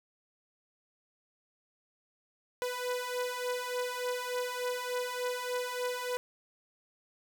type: beating tone pair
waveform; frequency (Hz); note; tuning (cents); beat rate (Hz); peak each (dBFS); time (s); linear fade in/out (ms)
sawtooth; 493.9 / 497.3; B4 / B4; 0 / +12; 3.4; -33 / -31; 2.62-6.17; 0
effects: none